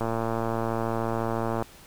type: click train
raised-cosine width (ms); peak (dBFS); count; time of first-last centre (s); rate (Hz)
1; -14; 185; 0.01-1.624; 114
effects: pink hiss -50 dBFS RMS until 1.86 s